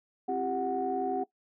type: tone cluster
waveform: sine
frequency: 264.8 / 342.2 / 393.5 / 740 Hz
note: C4 / F4 / G4 / F#5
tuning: +21 / -35 / +7 / 0 cents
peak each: -35 / -38 / -33 / -30 dBFS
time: 0.28-1.24 s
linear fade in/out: 10 ms
effects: noise-tail reverb RT60 0.1 s tail -18 dB re dry + tanh soft clip ceiling -19 dBFS